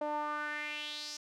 sawtooth tone with band-pass filter sweep, 298.4 Hz, D4, 28 cents sharp, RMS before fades -38 dBFS, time 0.01-1.17 s, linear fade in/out 5 ms, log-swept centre 680 to 5700 Hz, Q 4, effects none

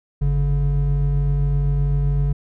triangle tone pair together, 49.99 / 142.2 Hz, G1 / C#3, +35 / +45 cents, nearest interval octave + tritone, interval 1810 cents, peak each -17 dBFS, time 0.21-2.33 s, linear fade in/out 10 ms, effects none

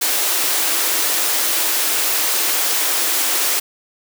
white high-pass noise, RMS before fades -18 dBFS, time 0.01-3.6 s, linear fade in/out 10 ms, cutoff 280 Hz, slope 96 dB/octave, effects none

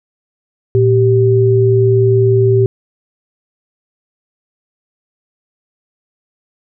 sine tone pair together, 115.13 / 388.7 Hz, A#2 / G4, -21 / -15 cents, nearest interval octave + major sixth, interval 2106 cents, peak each -10 dBFS, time 0.75-2.66 s, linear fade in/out 0 ms, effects none

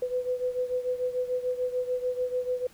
sine beating tone pair, 499.2 / 506 Hz, B4 / B4, +19 / +42 cents, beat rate 6.8 Hz, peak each -28 / -32 dBFS, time 0.02-2.67 s, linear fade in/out 5 ms, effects pink hiss -56 dBFS RMS until 2.73 s

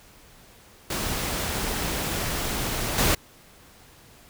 pink noise with level steps, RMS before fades -28 / -21 dBFS, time 0.9-3.15 s, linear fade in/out 5 ms, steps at 2.98 s, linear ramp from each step 2 ms, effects pink hiss -52 dBFS RMS until 4.29 s

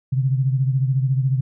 sine beating tone pair, 130.81 / 144.81 Hz, C3 / D3, 0 / -24 cents, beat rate 14 Hz, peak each -17 / -24 dBFS, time 0.12-1.41 s, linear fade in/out 10 ms, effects none

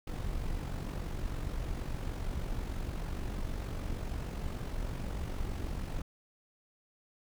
brown noise with amplitude modulation, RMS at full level -34 dBFS, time 0.07-6.02 s, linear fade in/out 5 ms, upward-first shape sine, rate 46.5 Hz, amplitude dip 50%, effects none

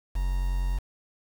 triangle tone with quantisation, 45.4 Hz, F#1, 32 cents flat, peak -22 dBFS, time 0.15-0.79 s, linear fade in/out 10 ms, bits 7, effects none

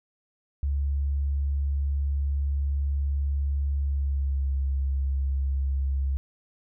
sine tone with pitch glide, 70.2 to 67.97 Hz, C#2 to C#2, +22 to -33 cents, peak -23 dBFS, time 0.63-6.17 s, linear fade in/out 0 ms, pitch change -55 cents, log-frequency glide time 3.81-4.52 s, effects none

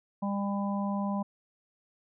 harmonic tone, 200 Hz, G3, 35 cents sharp, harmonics 1 / 3 / 4 / 5, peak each -29 / -39 / -39 / -38 dBFS, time 0.22-1.23 s, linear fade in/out 10 ms, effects none

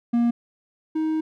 triangle tone pair in turn, 236.5 / 314.8 Hz, A#3 / D#4, +25 / +20 cents, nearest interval perfect fourth, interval 495 cents, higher second, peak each -15 / -19 dBFS, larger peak first, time 0.13-0.31 / 0.95-1.21 s, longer second, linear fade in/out 10 ms, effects none

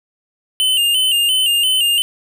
square tone with vibrato, 2925 Hz, F#7, 21 cents flat, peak -13 dBFS, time 0.6-2.02 s, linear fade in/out 0 ms, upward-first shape square, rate 2.9 Hz, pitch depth 67 cents each way, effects none

